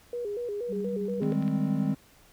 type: tone with vibrato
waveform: sine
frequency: 444.6 Hz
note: A4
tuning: 18 cents sharp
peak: -30 dBFS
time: 0.13-1.33 s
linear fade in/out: 2 ms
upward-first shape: square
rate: 4.2 Hz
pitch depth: 140 cents each way
type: tone with tremolo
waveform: sine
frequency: 193.8 Hz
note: G3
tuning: 20 cents flat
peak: -30 dBFS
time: 0.68-1.37 s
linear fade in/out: 50 ms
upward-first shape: square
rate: 12 Hz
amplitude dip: 30%
type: chord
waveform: triangle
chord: Ab major seventh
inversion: second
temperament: equal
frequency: 155.56 / 196 / 207.7 / 261.6 Hz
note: Eb3 / G3 / Ab3 / C4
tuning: 0 / 0 / 0 / 0 cents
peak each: -28 dBFS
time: 1.21-1.95 s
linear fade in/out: 10 ms
type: clicks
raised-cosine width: 0.3 ms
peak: -30 dBFS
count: 4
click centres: 1.232 / 1.322 / 1.425 / 1.479 s
effects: pink hiss -58 dBFS RMS until 2.32 s